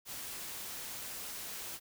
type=noise; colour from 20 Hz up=white; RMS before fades=-43 dBFS; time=0.05-1.8 s; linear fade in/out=50 ms; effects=none